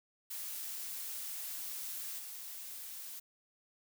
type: noise with level steps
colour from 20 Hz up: blue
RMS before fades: -42 / -46 dBFS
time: 0.3-3.2 s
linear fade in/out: 10 ms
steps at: 2.18 s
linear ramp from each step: 20 ms
effects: none